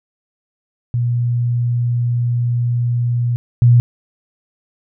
sine tone pair in turn, 120.4 / 120.4 Hz, B2 / B2, -44 / -44 cents, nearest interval unison, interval 0 cents, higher neither, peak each -14 / -6 dBFS, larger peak second, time 0.94-3.36 / 3.62-3.8 s, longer first, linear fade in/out 0 ms, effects none

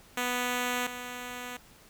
5% pulse tone pair in turn, 246.9 / 246.9 Hz, B3 / B3, 0 / 0 cents, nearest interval unison, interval 0 cents, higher neither, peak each -17 / -26 dBFS, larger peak first, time 0.17-0.87 / 0.87-1.57 s, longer neither, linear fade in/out 5 ms, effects pink hiss -56 dBFS RMS until 1.89 s

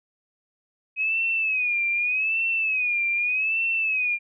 sine tone with vibrato, 2530 Hz, D#7, 28 cents sharp, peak -21 dBFS, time 0.96-4.19 s, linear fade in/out 50 ms, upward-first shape sine, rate 0.83 Hz, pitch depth 110 cents each way, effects none

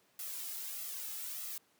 blue noise with flanger, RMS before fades -42 dBFS, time 0.19-1.58 s, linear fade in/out 2 ms, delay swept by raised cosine 1.5 to 2.37 ms, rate 1.6 Hz, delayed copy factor +0.65, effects pink hiss -70 dBFS RMS until 1.79 s + high-pass 200 Hz 12 dB/octave

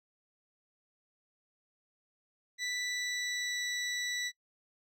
20% pulse tone with pitch glide, 1975.5 to 1964.1 Hz, B6 to B6, 0 to -10 cents, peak -28 dBFS, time 2.58-4.32 s, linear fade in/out 50 ms, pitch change -10 cents, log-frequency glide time 2.76-3.63 s, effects noise-tail reverb RT60 0.1 s tail -21 dB re dry + low-pass 9000 Hz 12 dB/octave

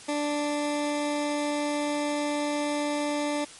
20% pulse tone, 293.7 Hz, D4, in tune, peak -21 dBFS, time 0.08-3.45 s, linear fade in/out 10 ms, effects white hiss -46 dBFS RMS until 3.59 s + MP3 48 kbps

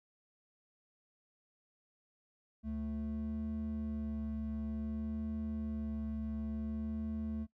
triangle tone pair together, 73.52 / 220 Hz, D2 / A3, +2 / 0 cents, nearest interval octave + perfect fifth, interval 1898 cents, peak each -38 / -34 dBFS, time 2.63-7.47 s, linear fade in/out 50 ms, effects noise-tail reverb RT60 0.1 s tail -21 dB re dry + tanh soft clip ceiling -31 dBFS

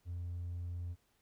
triangle tone, 87.31 Hz, F2, in tune, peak -35 dBFS, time 0.05-0.96 s, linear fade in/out 50 ms, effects tanh soft clip ceiling -34 dBFS + pink hiss -75 dBFS RMS until 1.21 s

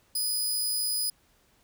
15% pulse tone, 4978 Hz, D#8, in tune, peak -20 dBFS, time 0.15-1.1 s, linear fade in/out 5 ms, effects pink hiss -65 dBFS RMS until 1.63 s

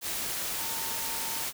sine tone in noise, 907 Hz, A#5, 48 cents flat, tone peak -42 dBFS, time 0.56-1.47 s, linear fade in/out 50 ms, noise white, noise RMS -33 dBFS, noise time 0.01-1.53 s, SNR -12 dB, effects none

